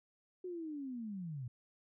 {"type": "linear sweep", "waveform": "sine", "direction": "down", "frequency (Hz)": [370.7, 115.5], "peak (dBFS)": -40, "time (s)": [0.44, 1.48], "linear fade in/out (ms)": 5, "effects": []}